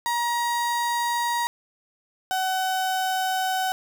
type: tone pair in turn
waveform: 35% pulse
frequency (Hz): 949 / 753.2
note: A#5 / F#5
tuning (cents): +31 / +31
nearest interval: major third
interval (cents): 400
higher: first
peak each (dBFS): -21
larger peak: neither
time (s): 0.06-1.47 / 2.31-3.72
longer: neither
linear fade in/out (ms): 0
effects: 8-bit